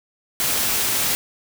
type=noise; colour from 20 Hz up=white; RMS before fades=-21 dBFS; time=0.4-1.15 s; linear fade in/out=0 ms; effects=none